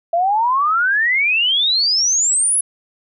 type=exponential sweep; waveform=sine; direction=up; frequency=662 to 10800 Hz; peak=-13 dBFS; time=0.13-2.61 s; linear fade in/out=5 ms; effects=none